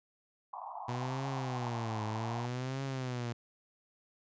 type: band-pass noise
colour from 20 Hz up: pink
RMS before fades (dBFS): -43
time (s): 0.53-2.46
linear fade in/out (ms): 2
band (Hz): 680 to 1100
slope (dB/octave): 96
type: tone with vibrato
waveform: sawtooth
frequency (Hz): 120.8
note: B2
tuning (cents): -38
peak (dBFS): -31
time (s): 0.88-3.33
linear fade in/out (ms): 10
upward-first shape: triangle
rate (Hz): 0.64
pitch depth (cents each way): 220
effects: resampled to 16000 Hz